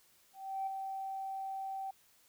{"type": "tone with ADSR envelope", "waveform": "sine", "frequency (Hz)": 774, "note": "G5", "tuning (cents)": -22, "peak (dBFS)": -32, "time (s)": [0.33, 1.91], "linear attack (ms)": 340, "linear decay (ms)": 7, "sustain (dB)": -5, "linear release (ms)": 8, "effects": ["tanh soft clip ceiling -28 dBFS", "white hiss -67 dBFS RMS until 2.28 s"]}